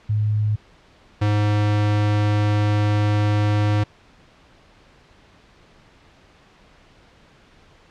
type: tone pair in turn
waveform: sine / square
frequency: 106.2 / 104.5 Hz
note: G#2 / G#2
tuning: +39 / +11 cents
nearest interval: unison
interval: 28 cents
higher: first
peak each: -17 dBFS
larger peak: neither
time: 0.09-0.56 / 1.21-3.84 s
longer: second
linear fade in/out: 10 ms
effects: pink hiss -52 dBFS RMS until 7.9 s + low-pass 4000 Hz 12 dB/octave